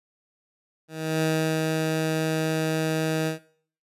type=tone with ADSR envelope; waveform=15% pulse; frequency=158.6 Hz; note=D#3; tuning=33 cents sharp; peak=-15 dBFS; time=0.88-3.39 s; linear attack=340 ms; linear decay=370 ms; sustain=-2 dB; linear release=120 ms; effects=noise-tail reverb RT60 0.5 s tail -17 dB re dry + resampled to 32000 Hz